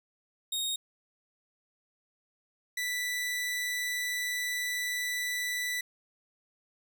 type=tone pair in turn; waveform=sawtooth; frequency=3729 / 1975.4 Hz; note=A#7 / B6; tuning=0 / 0 cents; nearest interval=major seventh; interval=1100 cents; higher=first; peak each=-27 dBFS; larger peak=neither; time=0.52-0.76 / 2.77-5.81 s; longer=second; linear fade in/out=5 ms; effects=none